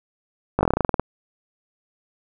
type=slowing click train; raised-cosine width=1 ms; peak=-4 dBFS; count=13; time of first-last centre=0.59-0.996 s; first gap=19 ms; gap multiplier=1.1; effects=none